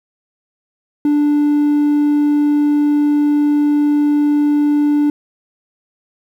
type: tone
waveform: triangle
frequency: 293.7 Hz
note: D4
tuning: in tune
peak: -8 dBFS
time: 1.05-5.1 s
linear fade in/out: 2 ms
effects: tanh soft clip ceiling -4 dBFS + 8-bit